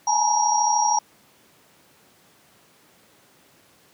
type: tone cluster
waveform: sine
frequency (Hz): 836 / 869 / 951 / 5680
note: G#5 / A5 / A#5 / F8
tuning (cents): +11 / -22 / +34 / +28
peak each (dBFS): -23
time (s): 0.07-0.99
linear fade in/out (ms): 5
effects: pink hiss -56 dBFS RMS until 3.93 s + high-pass 150 Hz 12 dB/octave